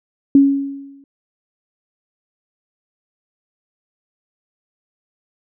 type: tone with exponential decay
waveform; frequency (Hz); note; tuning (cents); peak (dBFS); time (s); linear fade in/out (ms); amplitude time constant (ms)
sine; 277.2; C#4; 0; -4; 0.35-1.04; 2; 150
effects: none